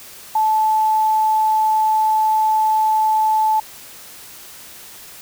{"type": "tone with quantisation", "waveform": "sine", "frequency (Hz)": 870, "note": "A5", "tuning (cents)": -20, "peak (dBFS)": -13, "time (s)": [0.35, 3.6], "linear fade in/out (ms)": 5, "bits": 7, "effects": ["white hiss -39 dBFS RMS until 5.21 s"]}